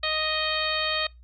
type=harmonic tone with a mistuned harmonic; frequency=622.3 Hz; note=D#5; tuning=in tune; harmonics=1 / 2 / 3 / 4 / 5 / 6 / 7; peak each=-32 / -32 / -32 / -32 / -32 / -32 / -32 dBFS; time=0.03-1.07 s; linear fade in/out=5 ms; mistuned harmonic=5; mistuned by=+21 cents; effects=noise-tail reverb RT60 0.2 s tail -23 dB re dry + added 60 Hz sine -47 dBFS peak until 1.23 s